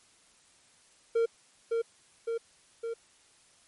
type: tone with echo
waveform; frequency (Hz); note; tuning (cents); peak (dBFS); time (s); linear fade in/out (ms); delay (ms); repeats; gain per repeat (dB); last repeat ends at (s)
triangle; 460; A#4; -23; -21; 1.15-1.26; 10; 560; 3; -3; 2.94
effects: white hiss -62 dBFS RMS until 3.67 s + MP3 48 kbps